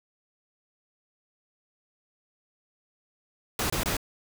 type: noise bursts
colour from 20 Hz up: pink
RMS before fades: -28 dBFS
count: 3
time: 3.59-3.968 s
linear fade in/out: 2 ms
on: 110 ms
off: 24 ms
effects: none